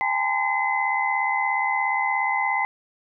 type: tone cluster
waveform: sine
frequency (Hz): 806 / 883 / 1020 / 2041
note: G5 / A5 / C6 / C7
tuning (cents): +48 / +6 / -44 / -44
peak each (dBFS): -26 / -27 / -29 / -24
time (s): 0.01-2.65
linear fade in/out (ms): 0
effects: none